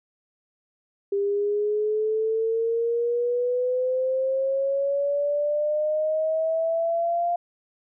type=exponential sweep; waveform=sine; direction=up; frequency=398.1 to 698.5 Hz; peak=-21 dBFS; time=1.12-7.36 s; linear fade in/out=5 ms; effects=none